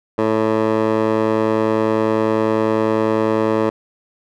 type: tone with band-pass filter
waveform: 15% pulse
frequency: 110 Hz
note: A2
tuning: in tune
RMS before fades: -17 dBFS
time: 0.18-3.7 s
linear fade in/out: 10 ms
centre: 620 Hz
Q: 1.4
effects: none